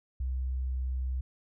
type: tone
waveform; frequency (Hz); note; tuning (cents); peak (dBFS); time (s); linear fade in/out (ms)
sine; 64.2; C2; -32; -29; 0.2-1.21; 5
effects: none